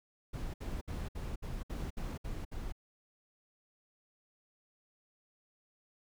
brown noise bursts, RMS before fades -39 dBFS, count 9, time 0.33-2.724 s, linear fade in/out 10 ms, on 210 ms, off 63 ms, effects none

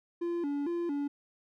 triangle tone with vibrato, 313.5 Hz, D#4, 13 cents sharp, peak -28 dBFS, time 0.21-1.08 s, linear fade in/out 10 ms, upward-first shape square, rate 2.2 Hz, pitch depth 160 cents each way, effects none

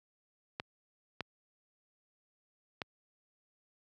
clicks, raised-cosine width 0.3 ms, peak -20 dBFS, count 3, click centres 0.599 / 1.207 / 2.818 s, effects high-pass 80 Hz 12 dB/octave

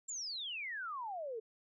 sine exponential sweep, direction down, 7490 to 427.4 Hz, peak -39 dBFS, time 0.08-1.4 s, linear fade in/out 10 ms, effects none

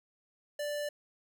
square tone, 587.3 Hz, D5, in tune, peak -34 dBFS, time 0.59-0.89 s, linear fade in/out 5 ms, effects none

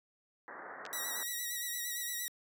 white low-pass noise, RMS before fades -46 dBFS, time 0.48-1.23 s, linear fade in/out 0 ms, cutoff 1900 Hz, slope 96 dB/octave
clicks, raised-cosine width 0.2 ms, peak -27 dBFS, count 2, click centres 0.853 / 0.864 s
5% pulse tone with vibrato, 1923 Hz, B6, 47 cents flat, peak -26 dBFS, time 0.93-2.28 s, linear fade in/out 0 ms, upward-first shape sine, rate 8.7 Hz, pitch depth 39 cents each way
effects high-pass 400 Hz 12 dB/octave

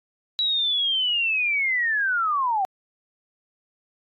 sine linear sweep, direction down, 3919 to 740 Hz, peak -20 dBFS, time 0.39-2.65 s, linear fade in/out 0 ms, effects AAC 64 kbps

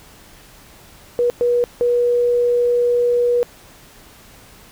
sine tone bursts at uneven times, 483.2 Hz, B4, 38 cents flat, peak -13 dBFS, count 3, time 1.19-1.3 / 1.41-1.64 / 1.81-3.43 s, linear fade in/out 0 ms, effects pink hiss -45 dBFS RMS until 4.71 s

